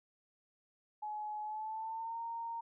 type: tone with pitch glide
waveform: sine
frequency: 847 to 923.7 Hz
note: G#5 to A#5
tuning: +34 to -16 cents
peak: -38 dBFS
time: 1.02-2.61 s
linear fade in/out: 10 ms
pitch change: +150 cents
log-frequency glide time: 1.42-2.2 s
effects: none